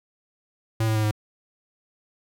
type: tone with pitch steps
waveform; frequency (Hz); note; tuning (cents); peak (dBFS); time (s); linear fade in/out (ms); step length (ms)
square; 111.6 / 109.87 / 108.17 / 106.5; A2 / A2 / A2 / G#2; +25 / -2 / -29 / +44; -21; 0.8-1.112; 5; 78
effects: none